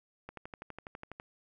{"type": "click train", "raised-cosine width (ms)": 0.5, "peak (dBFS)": -28, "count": 12, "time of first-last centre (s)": [0.29, 1.199], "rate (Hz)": 12.1, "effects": []}